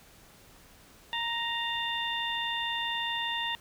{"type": "harmonic tone with a mistuned harmonic", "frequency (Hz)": 932.3, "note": "A#5", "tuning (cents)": 0, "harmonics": [1, 2, 3, 4], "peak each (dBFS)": [-35, -35, -35, -35], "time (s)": [1.13, 3.55], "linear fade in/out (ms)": 0, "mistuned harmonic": 4, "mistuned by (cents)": -71, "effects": ["pink hiss -56 dBFS RMS until 3.6 s"]}